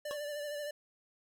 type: tone with vibrato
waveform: square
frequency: 587.3 Hz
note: D5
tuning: in tune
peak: -38 dBFS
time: 0.05-0.71 s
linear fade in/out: 5 ms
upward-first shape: sine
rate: 13 Hz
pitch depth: 32 cents each way
type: tone with exponential decay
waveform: 25% pulse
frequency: 551 Hz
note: C#5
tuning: 11 cents flat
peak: -31 dBFS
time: 0.11-0.19 s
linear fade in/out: 0 ms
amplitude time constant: 17 ms
effects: none